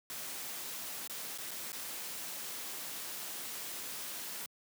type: noise with dropouts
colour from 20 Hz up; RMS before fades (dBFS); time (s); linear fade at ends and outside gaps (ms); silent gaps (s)
white; -42; 0.1-4.46; 1; 1.075-1.097 / 1.377-1.384 / 1.509-1.513 / 1.72-1.729
effects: high-pass 150 Hz 12 dB/octave